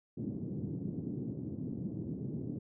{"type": "band-pass noise", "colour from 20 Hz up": "pink", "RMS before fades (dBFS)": -39, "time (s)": [0.17, 2.59], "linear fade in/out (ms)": 10, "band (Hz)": [120, 320], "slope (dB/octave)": 24, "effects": []}